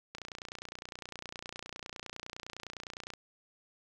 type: click train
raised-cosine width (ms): 0.2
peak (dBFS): -24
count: 90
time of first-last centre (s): 0.15-3.137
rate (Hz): 29.8
effects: none